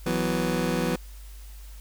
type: chord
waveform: 25% pulse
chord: E suspended second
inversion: none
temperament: just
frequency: 164.81 / 185.42 / 247.2 Hz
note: E3 / F#3 / B3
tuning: 0 / +4 / +2 cents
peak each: -25 dBFS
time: 0.06-0.96 s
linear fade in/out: 5 ms
effects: added 50 Hz sine -40 dBFS peak until 1.8 s + white hiss -53 dBFS RMS until 1.8 s